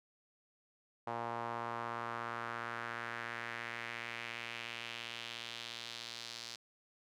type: tone with band-pass filter sweep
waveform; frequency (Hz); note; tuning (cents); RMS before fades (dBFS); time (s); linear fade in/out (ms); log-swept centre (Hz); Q
sawtooth; 117.1; A#2; +8; -43; 1.07-6.56; 5; 870 to 4700; 2.2
effects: none